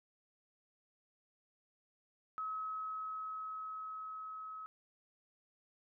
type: tone with level ramp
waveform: sine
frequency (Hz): 1282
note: E6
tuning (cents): -49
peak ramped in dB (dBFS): -37 to -44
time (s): 2.38-4.66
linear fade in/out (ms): 0
effects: none